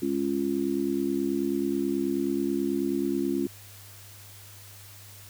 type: chord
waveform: sine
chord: Db major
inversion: second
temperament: just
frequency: 207.9 / 277.2 / 346.5 Hz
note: Ab3 / Db4 / F4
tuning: +2 / 0 / -14 cents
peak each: -32 / -28 / -28 dBFS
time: 0.02-3.47 s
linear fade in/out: 5 ms
effects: added 100 Hz sine -49 dBFS peak until 5.29 s + white hiss -49 dBFS RMS until 5.29 s